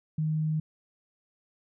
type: tone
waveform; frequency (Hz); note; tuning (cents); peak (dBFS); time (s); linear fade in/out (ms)
sine; 155.7; D#3; +2; -25; 0.18-0.6; 5
effects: none